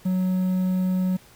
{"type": "tone with quantisation", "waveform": "triangle", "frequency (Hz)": 185, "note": "F#3", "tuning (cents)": 0, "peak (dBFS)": -18, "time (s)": [0.05, 1.17], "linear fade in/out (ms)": 10, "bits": 8, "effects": ["pink hiss -52 dBFS RMS until 1.35 s"]}